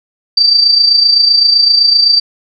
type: tone with amplitude modulation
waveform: sine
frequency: 4654 Hz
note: D8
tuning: 17 cents flat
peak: -3 dBFS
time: 0.37-2.2 s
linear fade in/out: 5 ms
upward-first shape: sine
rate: 27.8 Hz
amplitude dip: 55%
effects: none